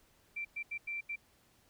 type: tone bursts at uneven times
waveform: sine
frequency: 2349 Hz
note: D7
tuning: in tune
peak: -36 dBFS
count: 5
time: 0.36-0.45 / 0.56-0.63 / 0.71-0.78 / 0.87-1.01 / 1.09-1.16 s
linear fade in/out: 10 ms
effects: pink hiss -68 dBFS RMS until 1.69 s